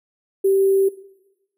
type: tone with sample-and-hold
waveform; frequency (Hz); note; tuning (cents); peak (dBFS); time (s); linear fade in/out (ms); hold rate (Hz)
sine; 389; G4; -13; -13; 0.44-0.89; 10; 11025
effects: noise-tail reverb RT60 1.0 s tail -17 dB re dry